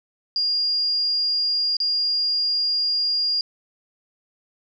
sine tone with dropouts, 4826 Hz, D8, 46 cents sharp, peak -19 dBFS, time 0.36-3.41 s, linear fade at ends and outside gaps 1 ms, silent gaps 1.768-1.802 s, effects 10-bit

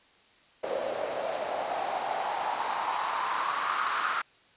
white noise with band-pass filter sweep, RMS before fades -31 dBFS, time 0.63-4.22 s, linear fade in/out 10 ms, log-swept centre 540 to 1300 Hz, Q 5, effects white hiss -60 dBFS RMS until 4.56 s + resampled to 8000 Hz

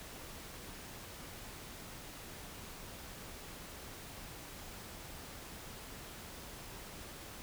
silence, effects pink hiss -49 dBFS RMS until 7.42 s

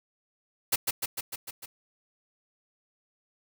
white noise with echo, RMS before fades -24 dBFS, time 0.72-0.76 s, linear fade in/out 10 ms, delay 150 ms, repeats 6, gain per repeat -3 dB, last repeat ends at 1.66 s, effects none

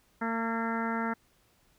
harmonic tone with a mistuned harmonic, 227.5 Hz, A#3, 42 cents flat, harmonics 1 / 2 / 3 / 4 / 5 / 6 / 7 / 8 / 9, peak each -32 / -39 / -40 / -36 / -46 / -36 / -41 / -42 / -45 dBFS, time 0.21-1.14 s, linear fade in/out 10 ms, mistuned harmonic 7, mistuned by +37 cents, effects pink hiss -67 dBFS RMS until 1.78 s

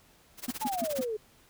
white noise with tremolo, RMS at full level -37 dBFS, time 0.37-1.07 s, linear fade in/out 50 ms, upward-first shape sine, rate 17 Hz, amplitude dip 100%
triangle tone bursts, 246.9 Hz, B3, in tune, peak -27 dBFS, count 4, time 0.48-1.012 s, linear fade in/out 5 ms, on 28 ms, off 140 ms
sine exponential sweep, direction down, 900 to 415.3 Hz, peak -30 dBFS, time 0.61-1.17 s, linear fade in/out 10 ms
effects pink hiss -61 dBFS RMS until 1.49 s

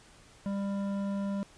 triangle tone with hard clipping, 198.7 Hz, G3, 24 cents sharp, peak -32 dBFS, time 0.46-1.43 s, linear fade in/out 0 ms, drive 15 dB, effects pink hiss -57 dBFS RMS until 1.57 s + resampled to 22050 Hz

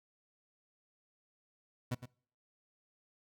30% pulse tone with echo, 123.47 Hz, B2, in tune, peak -30 dBFS, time 1.91-1.95 s, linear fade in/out 10 ms, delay 110 ms, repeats 1, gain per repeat -11 dB, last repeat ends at 2.06 s, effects noise-tail reverb RT60 0.5 s tail -24 dB re dry

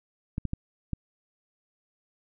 clicks, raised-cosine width 5 ms, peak -17 dBFS, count 4, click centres 0.381 / 0.453 / 0.534 / 0.933 s, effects none

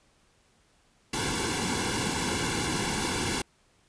pink noise with comb filter, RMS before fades -29 dBFS, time 1.13-3.42 s, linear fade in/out 5 ms, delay 1.6 ms, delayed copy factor -0.85, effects pink hiss -65 dBFS RMS until 3.88 s + resampled to 22050 Hz

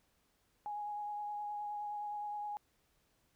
sine tone with vibrato, 830.6 Hz, G#5, in tune, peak -38 dBFS, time 0.66-2.57 s, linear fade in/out 0 ms, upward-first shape triangle, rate 9.6 Hz, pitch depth 18 cents each way, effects pink hiss -75 dBFS RMS until 3.35 s

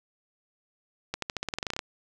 accelerating click train, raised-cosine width 0.2 ms, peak -13 dBFS, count 14, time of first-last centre 1.14-1.792 s, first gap 83 ms, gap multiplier 0.91, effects none

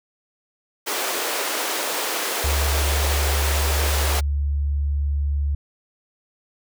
pink high-pass noise, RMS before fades -25 dBFS, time 0.86-4.21 s, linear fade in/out 20 ms, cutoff 370 Hz, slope 24 dB/octave
sine tone, 71.6 Hz, D2, 43 cents flat, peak -19 dBFS, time 2.44-5.55 s, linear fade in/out 5 ms
effects none

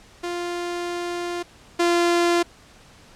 sawtooth tone pair in turn, 349.2 / 345.2 Hz, F4 / F4, 0 / -20 cents, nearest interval unison, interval 20 cents, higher first, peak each -22 / -13 dBFS, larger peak second, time 0.23-1.43 / 1.79-2.43 s, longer first, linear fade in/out 10 ms, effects pink hiss -50 dBFS RMS until 3.15 s + low-pass 8000 Hz 12 dB/octave

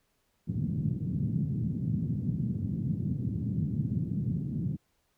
pink band-pass noise, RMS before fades -31 dBFS, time 0.47-4.77 s, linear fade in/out 20 ms, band 110 to 210 Hz, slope 24 dB/octave, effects pink hiss -74 dBFS RMS until 5.17 s

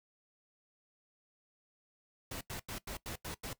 pink noise bursts, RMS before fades -42 dBFS, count 7, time 2.31-3.532 s, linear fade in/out 5 ms, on 100 ms, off 87 ms, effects noise-tail reverb RT60 0.1 s tail -18 dB re dry

